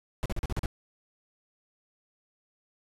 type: noise bursts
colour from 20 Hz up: brown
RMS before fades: -29 dBFS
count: 7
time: 0.23-0.659 s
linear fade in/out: 0 ms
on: 27 ms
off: 40 ms
effects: resampled to 32000 Hz